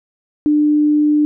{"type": "tone", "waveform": "sine", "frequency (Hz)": 298.7, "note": "D4", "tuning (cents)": 29, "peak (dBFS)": -10, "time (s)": [0.46, 1.25], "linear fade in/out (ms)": 0, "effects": []}